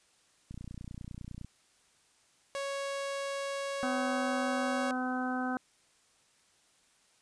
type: click train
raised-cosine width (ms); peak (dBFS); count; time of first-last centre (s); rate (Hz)
5; -31; 29; 0.51-1.446; 29.9
type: tone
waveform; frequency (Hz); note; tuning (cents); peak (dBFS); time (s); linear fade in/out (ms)
sawtooth; 554.4; C#5; 0; -30; 2.55-4.91; 0
type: harmonic tone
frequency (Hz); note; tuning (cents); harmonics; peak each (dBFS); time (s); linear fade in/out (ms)
254.2; C4; -50; 1 / 2 / 3 / 4 / 5 / 6; -33 / -43 / -37 / -45 / -41 / -39; 3.83-5.57; 0
effects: white hiss -67 dBFS RMS until 7.21 s + resampled to 22050 Hz